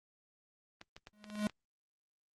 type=clicks; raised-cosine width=0.2 ms; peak=-31 dBFS; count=9; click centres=0.814 / 0.965 / 1.071 / 1.242 / 1.301 / 1.355 / 1.393 / 1.426 / 1.497 s
type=tone with exponential growth; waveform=square; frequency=209.9 Hz; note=G#3; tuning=19 cents sharp; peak=-29 dBFS; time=1.13-1.47 s; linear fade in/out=0 ms; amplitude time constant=73 ms
effects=Opus 24 kbps